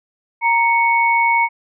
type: tone pair together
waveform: sine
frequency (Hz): 932.3 / 2217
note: A#5 / C#7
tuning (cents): 0 / 0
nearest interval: octave + minor third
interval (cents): 1500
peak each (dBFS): -14 / -16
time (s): 0.41-1.49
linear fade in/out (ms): 50
effects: none